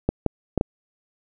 clicks, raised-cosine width 2 ms, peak -6 dBFS, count 4, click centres 0.09 / 0.263 / 0.577 / 0.611 s, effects none

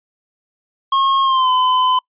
square tone with pitch glide, 1082 to 1015.4 Hz, C#6 to B5, -42 to +48 cents, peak -13 dBFS, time 0.92-1.99 s, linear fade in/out 5 ms, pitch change -110 cents, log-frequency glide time 1.23-1.5 s, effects noise-tail reverb RT60 0.1 s tail -26 dB re dry + resampled to 8000 Hz

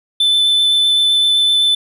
triangle tone with vibrato, 3520 Hz, A7, in tune, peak -9 dBFS, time 0.2-1.75 s, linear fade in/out 5 ms, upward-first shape triangle, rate 7.8 Hz, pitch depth 10 cents each way, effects none

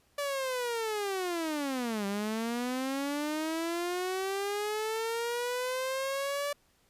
sawtooth linear two-way sweep, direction down then up, 580 to 196.5 to 580 Hz, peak -27 dBFS, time 0.18-6.53 s, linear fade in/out 5 ms, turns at 2.06 s, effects pink hiss -68 dBFS RMS until 6.89 s + resampled to 32000 Hz

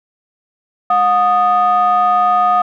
triangle ring-modulated tone, 258.5 Hz, C4, 21 cents flat, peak -4 dBFS, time 0.9-2.62 s, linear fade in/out 5 ms, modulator 981 Hz, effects tanh soft clip ceiling -2 dBFS

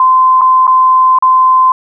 sine tone with dropouts, 1033 Hz, C6, 22 cents flat, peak -4 dBFS, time 0-1.72 s, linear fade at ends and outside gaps 2 ms, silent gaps 0.411-0.416 / 0.669-0.677 / 1.187-1.224 s, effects none

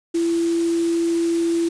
sine tone in noise, 335.8 Hz, E4, 32 cents sharp, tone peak -17 dBFS, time 0.14-1.69 s, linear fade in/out 10 ms, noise white, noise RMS -35 dBFS, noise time 0.14-1.69 s, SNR +15 dB, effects resampled to 22050 Hz

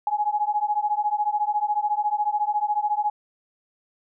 sine beating tone pair, 830.6 / 844.6 Hz, G#5 / G#5, 0 / +29 cents, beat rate 14 Hz, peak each -24 dBFS, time 0.07-3.1 s, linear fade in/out 2 ms, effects none

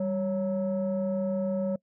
sine tone pair together, 196.01 / 554.4 Hz, G3 / C#5, 0 / 0 cents, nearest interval octave + tritone, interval 1800 cents, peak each -27 dBFS, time 0-1.76 s, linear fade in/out 5 ms, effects noise-tail reverb RT60 0.1 s tail -24 dB re dry + tanh soft clip ceiling -22 dBFS

